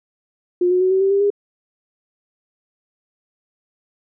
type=tone with pitch steps; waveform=sine; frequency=356.2 / 364.1 / 372.2 / 380.4 / 388.9 / 397.5 / 406.3 Hz; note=F4 / F#4 / F#4 / F#4 / G4 / G4 / G#4; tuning=+34 / -28 / +10 / +48 / -14 / +24 / -38 cents; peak=-13 dBFS; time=0.61-1.303 s; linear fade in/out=5 ms; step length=99 ms; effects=none